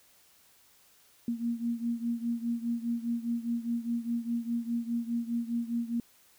sine beating tone pair, 233.1 / 238 Hz, A#3 / A#3, 0 / +36 cents, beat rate 4.9 Hz, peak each -31 / -34 dBFS, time 1.28-6 s, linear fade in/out 2 ms, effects white hiss -62 dBFS RMS until 6.38 s

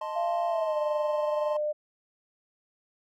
triangle chord, A diminished, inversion second, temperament equal, 622.3 / 880 / 1046.5 Hz, Eb5 / A5 / C6, 0 / 0 / 0 cents, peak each -34 dBFS, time 0.01-1.57 s, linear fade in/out 5 ms
sine tone with pitch glide, 686 to 600.7 Hz, F5 to D5, -31 to +39 cents, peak -26 dBFS, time 0.15-1.73 s, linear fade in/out 20 ms, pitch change -230 cents, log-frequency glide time 0.48-0.78 s
effects none

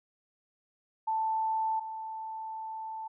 sine tone pair in turn, 883 / 883 Hz, A5 / A5, +6 / +6 cents, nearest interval unison, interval 0 cents, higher neither, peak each -27 / -36 dBFS, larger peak first, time 1.07-1.8 / 1.8-3.08 s, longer second, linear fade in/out 10 ms, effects none

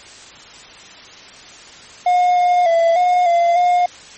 triangle tone with pitch steps, 718 / 714 / 669 / 719 / 687 / 713 Hz, F5 / F5 / E5 / F#5 / F5 / F5, +48 / +38 / +25 / -50 / -29 / +36 cents, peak -9 dBFS, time 2.06-3.86 s, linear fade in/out 5 ms, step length 300 ms, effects white hiss -39 dBFS RMS until 4.17 s + MP3 32 kbps

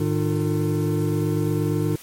triangle tone cluster, 107.5 / 156.3 / 302.4 / 350.6 / 448.2 Hz, A2 / D#3 / D#4 / F4 / A4, -40 / +8 / -49 / +7 / +32 cents, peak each -23 / -22 / -24 / -26 / -28 dBFS, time 0-1.96 s, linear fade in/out 5 ms, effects white hiss -44 dBFS RMS until 2.02 s + MP3 64 kbps

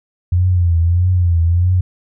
sine tone with vibrato, 87.31 Hz, F2, in tune, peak -10 dBFS, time 0.32-1.81 s, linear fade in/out 5 ms, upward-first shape triangle, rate 1.6 Hz, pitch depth 98 cents each way, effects none

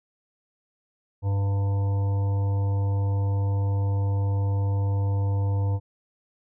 harmonic tone, 99.2 Hz, G2, 21 cents sharp, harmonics 1 / 3 / 5 / 7 / 9 / 10, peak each -21 / -40 / -38 / -45 / -41 / -51 dBFS, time 1.22-5.8 s, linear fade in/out 50 ms, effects none

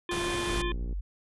harmonic tone, 349.2 Hz, F4, in tune, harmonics 1 / 3 / 5 / 7 / 9 / 10, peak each -32 / -37 / -39 / -40 / -42 / -42 dBFS, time 0.09-0.72 s, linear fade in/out 2 ms
pink low-pass noise, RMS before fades -35 dBFS, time 0.11-0.62 s, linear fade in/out 5 ms, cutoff 11000 Hz, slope 96 dB/octave
click train, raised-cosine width 3 ms, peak -29 dBFS, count 29, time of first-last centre 0.46-0.927 s, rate 59.9 Hz
sine tone, 47.9 Hz, G1, 39 cents flat, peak -30 dBFS, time 0.51-1.01 s, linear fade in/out 10 ms
effects none

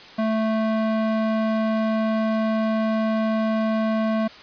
square tone with band-pass filter, 220 Hz, A3, in tune, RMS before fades -22 dBFS, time 0.18-4.28 s, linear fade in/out 10 ms, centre 570 Hz, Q 0.7, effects white hiss -43 dBFS RMS until 4.42 s + resampled to 11025 Hz

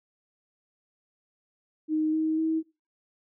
sine tone with pitch steps, 311.1 / 315.6 / 320.2 Hz, D#4 / D#4 / D#4, 0 / +25 / +50 cents, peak -23 dBFS, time 1.88-2.63 s, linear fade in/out 50 ms, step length 250 ms, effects noise-tail reverb RT60 0.3 s tail -21 dB re dry

